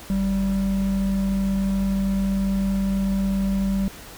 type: tone pair together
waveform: triangle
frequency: 48.53 / 194.6 Hz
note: G1 / G3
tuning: -17 / -12 cents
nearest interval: 2 octaves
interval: 2405 cents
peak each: -26 / -18 dBFS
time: 0.1-3.88 s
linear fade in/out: 0 ms
effects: pink hiss -41 dBFS RMS until 4.17 s